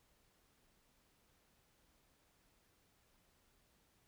silence, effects pink hiss -74 dBFS RMS until 4.07 s

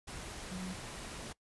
sine tone in noise, 184.6 Hz, F#3, 4 cents flat, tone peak -39 dBFS, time 0.51-0.74 s, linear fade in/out 10 ms, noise pink, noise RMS -45 dBFS, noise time 0.07-1.33 s, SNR +3 dB, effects noise-tail reverb RT60 0.1 s tail -20 dB re dry + resampled to 24000 Hz

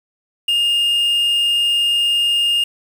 triangle tone with quantisation, 2829 Hz, F7, 22 cents sharp, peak -12 dBFS, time 0.48-2.64 s, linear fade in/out 5 ms, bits 6, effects none

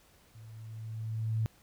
sine tone with level ramp, 111 Hz, A2, 16 cents sharp, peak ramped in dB -48 to -26 dBFS, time 0.35-1.46 s, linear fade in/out 0 ms, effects pink hiss -63 dBFS RMS until 1.62 s

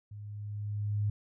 sine tone with level ramp, 103.83 Hz, G#2, in tune, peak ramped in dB -42 to -26 dBFS, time 0.11-1.1 s, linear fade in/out 5 ms, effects none

